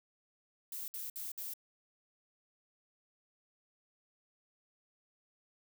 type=noise bursts; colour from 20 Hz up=violet; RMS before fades=-42 dBFS; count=4; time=0.72-1.537 s; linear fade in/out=2 ms; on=160 ms; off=59 ms; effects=none